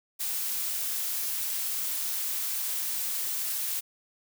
blue noise, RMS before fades -31 dBFS, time 0.19-3.81 s, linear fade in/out 20 ms, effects none

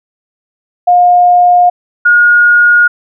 sine tone pair in turn, 712 / 1435.6 Hz, F5 / F6, +33 / +47 cents, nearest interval octave, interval 1214 cents, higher second, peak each -3 dBFS, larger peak neither, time 0.87-1.7 / 2.05-2.88 s, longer neither, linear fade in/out 10 ms, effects none

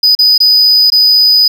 triangle tone with dropouts, 4978 Hz, D#8, in tune, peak -3 dBFS, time 0.03-1.48 s, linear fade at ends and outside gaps 5 ms, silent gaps 0.151-0.189 / 0.379-0.402 / 0.902-0.92 s, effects none

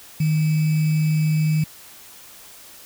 sine tone with sample-and-hold, 155.56 Hz, D#3, in tune, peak -16 dBFS, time 0.2-1.64 s, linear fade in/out 5 ms, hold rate 2450 Hz, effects white hiss -44 dBFS RMS until 2.85 s

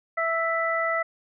harmonic tone, 660 Hz, E5, 2 cents sharp, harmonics 1 / 2 / 3, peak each -27 / -27 / -27 dBFS, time 0.17-1.03 s, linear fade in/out 10 ms, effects none

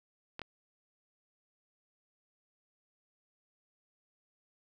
clicks, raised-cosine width 0.3 ms, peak -24 dBFS, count 2, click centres 0.394 / 0.417 s, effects none

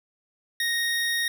25% pulse tone, 1864.7 Hz, A#6, in tune, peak -20 dBFS, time 0.6-1.28 s, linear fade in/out 2 ms, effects none

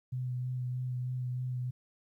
sine tone with vibrato, 126 Hz, B2, 35 cents sharp, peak -32 dBFS, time 0.12-1.71 s, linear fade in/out 10 ms, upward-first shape sine, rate 3.2 Hz, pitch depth 17 cents each way, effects 12-bit

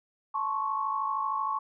sine tone cluster, 874 / 1059 / 1112 Hz, A5 / C6 / C#6, -12 / +21 / +5 cents, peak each -34 / -35 / -29 dBFS, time 0.34-1.59 s, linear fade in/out 10 ms, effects none

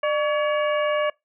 harmonic tone with a mistuned harmonic, 566 Hz, C#5, 36 cents sharp, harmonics 1 / 2 / 3 / 4 / 5, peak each -21 / -27 / -31 / -33 / -35 dBFS, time 0.03-1.1 s, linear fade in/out 5 ms, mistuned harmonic 1, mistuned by +100 cents, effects noise-tail reverb RT60 0.2 s tail -25 dB re dry

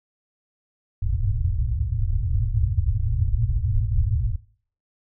white low-pass noise, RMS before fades -22 dBFS, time 1.02-4.36 s, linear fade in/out 10 ms, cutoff 120 Hz, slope 96 dB/octave, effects noise-tail reverb RT60 0.5 s tail -20 dB re dry

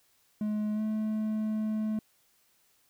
triangle tone with pitch glide, 211.8 to 216.1 Hz, G#3 to A3, +34 to -31 cents, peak -26 dBFS, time 0.41-1.99 s, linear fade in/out 2 ms, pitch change +35 cents, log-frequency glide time 0.74-0.81 s, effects white hiss -68 dBFS RMS until 2.89 s

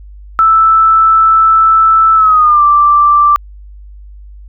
sine tone with pitch glide, 1318.5 to 1174.6 Hz, E6 to D6, 0 to 0 cents, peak -4 dBFS, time 0.39-3.36 s, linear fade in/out 0 ms, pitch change -200 cents, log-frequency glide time 2.15-2.63 s, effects added 50 Hz sine -30 dBFS peak until 4.48 s

